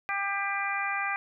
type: harmonic tone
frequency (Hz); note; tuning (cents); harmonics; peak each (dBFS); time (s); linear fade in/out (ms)
397.6; G4; +25; 2 / 3 / 4 / 5 / 6; -34 / -34 / -34 / -34 / -34; 0.09-1.16; 0
effects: none